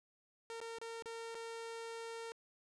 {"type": "tone with dropouts", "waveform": "sawtooth", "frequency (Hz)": 457.9, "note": "A#4", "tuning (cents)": -31, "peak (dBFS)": -40, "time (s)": [0.5, 2.32], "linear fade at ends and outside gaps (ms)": 0, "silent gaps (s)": [[0.603, 0.614], [0.785, 0.815], [1.023, 1.058], [1.346, 1.352]], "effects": ["resampled to 22050 Hz", "12-bit"]}